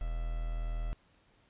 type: tone with quantisation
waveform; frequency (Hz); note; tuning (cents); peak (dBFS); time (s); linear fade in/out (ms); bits
triangle; 40.56; E1; -27; -30; 0.01-0.93; 0; 8
effects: pink hiss -67 dBFS RMS until 1.49 s + resampled to 8000 Hz